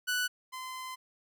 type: tone pair in turn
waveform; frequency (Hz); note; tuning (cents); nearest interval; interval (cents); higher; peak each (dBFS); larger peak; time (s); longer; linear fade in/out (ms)
sawtooth; 1484 / 1029.8; F#6 / C6; +5 / -28; tritone; 633; first; -25 / -35; first; 0.07-0.28 / 0.52-0.96; second; 20
effects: none